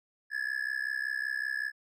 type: tone with amplitude modulation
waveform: triangle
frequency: 1706 Hz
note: G#6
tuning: 46 cents sharp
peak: -25 dBFS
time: 0.3-1.72 s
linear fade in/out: 50 ms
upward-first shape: sine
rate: 65.3 Hz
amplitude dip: 95%
effects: none